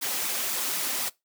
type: noise with flanger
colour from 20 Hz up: white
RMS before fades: -29 dBFS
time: 0.01-1.1 s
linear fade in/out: 20 ms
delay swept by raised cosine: 0.82 to 4.02 ms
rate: 3.9 Hz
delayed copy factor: +0.5
effects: noise-tail reverb RT60 0.2 s tail -22 dB re dry + high-pass 200 Hz 12 dB/octave